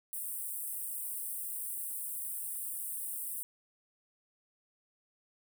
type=high-pass noise; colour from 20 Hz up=pink; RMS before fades=-39 dBFS; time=0.13-3.43 s; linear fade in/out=0 ms; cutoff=8400 Hz; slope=96 dB/octave; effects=none